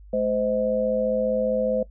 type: tone cluster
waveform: sine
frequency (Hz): 214.6 / 516 / 631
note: A3 / C5 / D#5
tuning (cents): -43 / -24 / +24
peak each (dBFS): -28 / -22 / -28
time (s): 0.13-1.83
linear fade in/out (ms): 5
effects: noise-tail reverb RT60 0.1 s tail -18 dB re dry + added 50 Hz sine -43 dBFS peak until 1.9 s